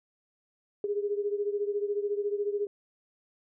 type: beating tone pair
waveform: sine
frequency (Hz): 406.3 / 420.3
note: G#4 / G#4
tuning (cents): -38 / +21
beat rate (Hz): 14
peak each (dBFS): -29 / -33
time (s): 0.84-2.67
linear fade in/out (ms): 2
effects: none